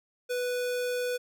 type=tone; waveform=square; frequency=493.9 Hz; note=B4; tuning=in tune; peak=-29 dBFS; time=0.29-1.18 s; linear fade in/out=20 ms; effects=none